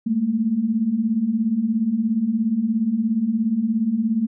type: beating tone pair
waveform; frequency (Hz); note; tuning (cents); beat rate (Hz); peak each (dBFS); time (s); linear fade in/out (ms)
sine; 209.3 / 226.3; G#3 / A3; +14 / +49; 17; -24 / -19; 0.06-4.27; 10
effects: none